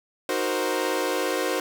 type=chord; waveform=sawtooth; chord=C half-diminished seventh; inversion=first; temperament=equal; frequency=311.1 / 370 / 466.2 / 523.3 Hz; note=Eb4 / Gb4 / Bb4 / C5; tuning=0 / 0 / 0 / 0 cents; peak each=-27 / -25 / -26 / -24 dBFS; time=0.29-1.6 s; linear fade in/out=2 ms; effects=none